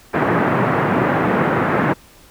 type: band-pass noise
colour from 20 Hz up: pink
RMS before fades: -17 dBFS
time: 0.13-1.94 s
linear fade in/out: 20 ms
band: 130 to 1800 Hz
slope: 24 dB/octave
effects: pink hiss -47 dBFS RMS until 2.3 s